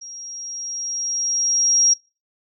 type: tone with level ramp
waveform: sine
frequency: 5630 Hz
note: F8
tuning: 13 cents sharp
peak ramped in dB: -34 to -11 dBFS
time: 0.01-1.94 s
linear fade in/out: 10 ms
effects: noise-tail reverb RT60 0.3 s tail -22 dB re dry